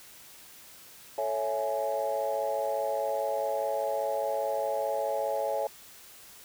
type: chord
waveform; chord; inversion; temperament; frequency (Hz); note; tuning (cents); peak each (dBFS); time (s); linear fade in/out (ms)
sine; A major seventh; none; equal with one note detuned; 440 / 554.4 / 659.3 / 836.9; A4 / C#5 / E5 / G#5; 0 / 0 / 0 / +13; -36 / -30 / -32 / -33; 1.18-5.67; 2
effects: tanh soft clip ceiling -19 dBFS + white hiss -51 dBFS RMS until 6.44 s